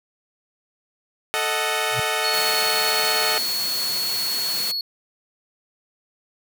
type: chord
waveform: 10% pulse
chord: D# diminished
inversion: second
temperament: equal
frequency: 440 / 622.3 / 740 Hz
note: A4 / D#5 / F#5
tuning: 0 / 0 / 0 cents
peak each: -17 / -17 / -18 dBFS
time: 1.34-3.38 s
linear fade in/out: 0 ms
type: tone with exponential growth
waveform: sine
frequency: 123.8 Hz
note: B2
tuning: 5 cents sharp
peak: -22 dBFS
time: 1.89-2 s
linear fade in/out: 5 ms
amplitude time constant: 22 ms
type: tone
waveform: triangle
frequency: 4366 Hz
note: C#8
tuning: 27 cents flat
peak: -22 dBFS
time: 2.24-4.81 s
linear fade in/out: 2 ms
type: high-pass noise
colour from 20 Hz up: white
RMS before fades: -29 dBFS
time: 2.33-4.72 s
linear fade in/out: 10 ms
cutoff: 120 Hz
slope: 96 dB/octave
effects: none